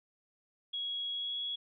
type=tone with pitch glide; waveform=sine; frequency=3322 to 3347 Hz; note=G#7 to G#7; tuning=0 to +13 cents; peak=-34 dBFS; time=0.73-1.56 s; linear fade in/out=10 ms; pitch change=+13 cents; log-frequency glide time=1.11-1.37 s; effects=none